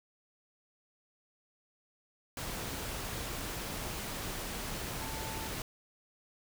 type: tone in noise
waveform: sine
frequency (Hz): 885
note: A5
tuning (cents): +10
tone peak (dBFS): -45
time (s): 5.01-5.48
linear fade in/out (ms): 2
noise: pink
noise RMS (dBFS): -39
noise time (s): 2.37-5.62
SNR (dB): -9
effects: none